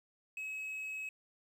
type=tone with quantisation; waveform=triangle; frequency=2564 Hz; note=E7; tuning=49 cents flat; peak=-37 dBFS; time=0.37-1.09 s; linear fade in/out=2 ms; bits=11; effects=none